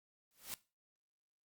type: noise with exponential growth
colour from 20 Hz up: white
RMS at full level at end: -40 dBFS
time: 0.31-0.54 s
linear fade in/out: 0 ms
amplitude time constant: 48 ms
effects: noise-tail reverb RT60 0.3 s tail -19 dB re dry + Opus 48 kbps